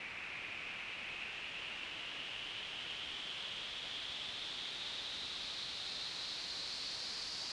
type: noise with low-pass filter sweep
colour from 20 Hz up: white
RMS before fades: -44 dBFS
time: 0-7.52 s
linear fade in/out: 2 ms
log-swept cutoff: 2400 to 4600 Hz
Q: 5.1
effects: resampled to 24000 Hz